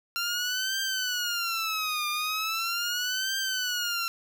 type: tone with vibrato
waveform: 15% pulse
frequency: 1378 Hz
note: F6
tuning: 24 cents flat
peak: -21 dBFS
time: 0.16-4.08 s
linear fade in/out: 0 ms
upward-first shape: triangle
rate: 0.39 Hz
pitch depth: 240 cents each way
effects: none